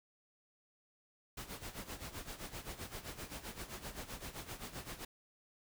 pink noise with tremolo, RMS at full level -44 dBFS, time 1.37-5.05 s, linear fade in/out 5 ms, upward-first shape sine, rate 7.7 Hz, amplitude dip 75%, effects none

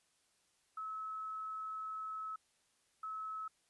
sine tone bursts at uneven times, 1294 Hz, E6, 32 cents flat, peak -40 dBFS, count 2, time 0.77-2.36 / 3.03-3.48 s, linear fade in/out 5 ms, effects white hiss -75 dBFS RMS until 3.69 s + resampled to 24000 Hz

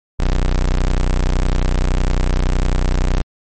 35% pulse tone, 30.87 Hz, B0, in tune, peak -11 dBFS, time 0.19-3.22 s, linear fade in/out 10 ms, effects MP3 32 kbps

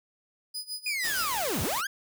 sawtooth tone with tremolo, 4975 Hz, D#8, 1 cent flat, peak -29 dBFS, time 0.54-1.28 s, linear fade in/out 10 ms, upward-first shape sine, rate 6.4 Hz, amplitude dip 90%
40% pulse linear two-way sweep, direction down then up, 2498 to 58.27 to 1672 Hz, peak -28 dBFS, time 0.86-1.87 s, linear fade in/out 5 ms, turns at 1.62 s
white noise, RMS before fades -34 dBFS, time 1.03-1.82 s, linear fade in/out 20 ms
effects none

